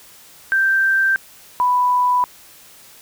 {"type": "tone pair in turn", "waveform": "sine", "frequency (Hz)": [1568, 990.6], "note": ["G6", "B5"], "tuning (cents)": [0, 5], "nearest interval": "minor sixth", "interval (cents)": 795, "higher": "first", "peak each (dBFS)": -13, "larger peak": "neither", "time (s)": [[0.52, 1.16], [1.6, 2.24]], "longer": "neither", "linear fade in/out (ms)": 0, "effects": ["white hiss -45 dBFS RMS until 3.01 s"]}